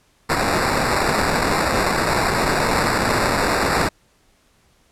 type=noise with sample-and-hold; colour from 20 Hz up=blue; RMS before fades=-19 dBFS; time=0.29-3.89 s; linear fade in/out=10 ms; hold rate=3150 Hz; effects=pink hiss -59 dBFS RMS until 4.91 s + low-pass 11000 Hz 12 dB/octave